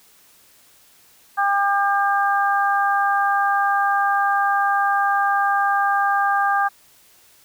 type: harmonic tone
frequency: 400 Hz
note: G4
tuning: 35 cents sharp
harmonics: 2 / 3 / 4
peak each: -19 / -21 / -22 dBFS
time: 1.37-6.69 s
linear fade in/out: 20 ms
effects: white hiss -53 dBFS RMS until 7.44 s